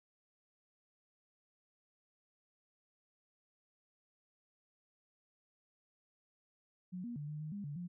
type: tone with pitch steps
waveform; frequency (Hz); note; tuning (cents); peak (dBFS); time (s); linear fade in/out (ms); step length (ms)
sine; 181.6 / 238.8 / 146.9 / 150.7 / 153.9 / 202.5 / 145 / 176; F#3 / A#3 / D3 / D3 / D#3 / G#3 / D3 / F3; -32 / +42 / +1 / +45 / -19 / -43 / -22 / +14; -40; 6.92-7.88; 20; 120
effects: none